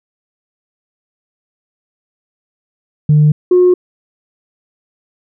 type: tone pair in turn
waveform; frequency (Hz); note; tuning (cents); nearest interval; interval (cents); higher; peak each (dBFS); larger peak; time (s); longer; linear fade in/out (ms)
sine; 150.2 / 361.2; D3 / F#4; +39 / -42; octave + minor third; 1519; second; -4; neither; 3.09-3.32 / 3.51-3.74; neither; 5
effects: tanh soft clip ceiling -2 dBFS